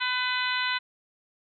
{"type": "harmonic tone", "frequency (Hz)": 502, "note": "B4", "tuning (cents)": 28, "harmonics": [2, 3, 4, 5, 6, 7, 8], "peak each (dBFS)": [-32, -30, -32, -34, -35, -36, -34], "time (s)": [0, 0.79], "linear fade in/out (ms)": 20, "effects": []}